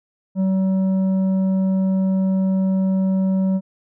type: tone with tanh clipping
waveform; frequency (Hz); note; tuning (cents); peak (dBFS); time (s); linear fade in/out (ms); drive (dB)
sine; 190; F#3; +46; -17; 0.35-3.61; 50; 7
effects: none